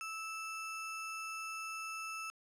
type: ring-modulated tone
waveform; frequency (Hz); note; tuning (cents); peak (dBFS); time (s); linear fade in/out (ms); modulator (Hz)
square; 1975.5; B6; 0; -38; 0.01-2.3; 0; 670
effects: low-pass 12000 Hz 12 dB/octave + 13-bit